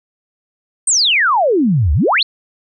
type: exponential two-way sweep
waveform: sine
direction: down then up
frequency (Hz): 8850 to 67 to 4578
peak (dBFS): -10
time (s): 0.87-2.23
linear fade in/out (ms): 5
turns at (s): 1.93
effects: none